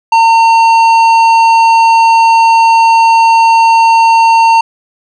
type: tone with tanh clipping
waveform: sine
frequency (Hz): 910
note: A#5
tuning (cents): -42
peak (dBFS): -5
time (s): 0.12-4.61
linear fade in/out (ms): 5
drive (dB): 11
effects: none